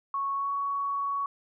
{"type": "tone with pitch glide", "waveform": "sine", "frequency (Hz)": [1106, 1119.5], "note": ["C#6", "C#6"], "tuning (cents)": [-4, 17], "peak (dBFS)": -27, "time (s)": [0.14, 1.26], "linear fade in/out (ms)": 2, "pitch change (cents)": 21, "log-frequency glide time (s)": [0.34, 0.51], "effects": []}